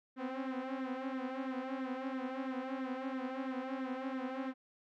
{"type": "tone with flanger", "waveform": "sawtooth", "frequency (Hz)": 261.6, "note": "C4", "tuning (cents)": 0, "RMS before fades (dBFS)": -39, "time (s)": [0.16, 4.54], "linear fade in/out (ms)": 50, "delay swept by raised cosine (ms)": [0.52, 6.32], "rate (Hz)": 3, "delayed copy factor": 0.7, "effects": ["low-pass 2000 Hz 12 dB/octave"]}